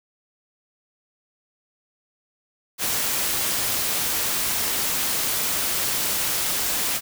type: noise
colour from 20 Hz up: white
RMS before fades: -24 dBFS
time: 2.78-7.01 s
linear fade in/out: 50 ms
effects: none